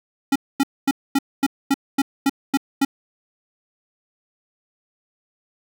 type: tone bursts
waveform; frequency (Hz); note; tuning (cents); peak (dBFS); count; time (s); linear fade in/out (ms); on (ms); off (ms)
square; 275.1; C#4; -13; -15; 10; 0.32-2.85; 5; 37; 240
effects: none